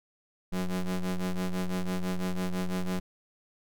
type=ring-modulated tone; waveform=45% pulse; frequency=92.4 Hz; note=F#2; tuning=2 cents flat; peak=-25 dBFS; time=0.52-3 s; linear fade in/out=10 ms; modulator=89.4 Hz; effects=none